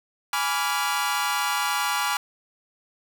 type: chord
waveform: sawtooth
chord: G# diminished seventh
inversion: none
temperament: equal with one note detuned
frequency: 830.6 / 987.8 / 1158.5 / 1396.9 Hz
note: G#5 / B5 / D6 / F6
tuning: 0 / 0 / -24 / 0 cents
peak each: -25 dBFS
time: 0.33-2.17 s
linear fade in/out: 2 ms
effects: none